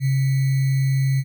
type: tone with sample-and-hold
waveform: sine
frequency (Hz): 134.6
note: C3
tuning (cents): +49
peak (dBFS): -16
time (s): 0-1.24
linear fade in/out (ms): 50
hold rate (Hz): 2100
effects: none